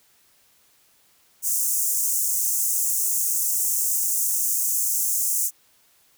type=high-pass noise; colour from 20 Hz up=pink; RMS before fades=-23 dBFS; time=1.42-5.51 s; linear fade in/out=50 ms; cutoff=6400 Hz; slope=48 dB/octave; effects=white hiss -60 dBFS RMS until 6.17 s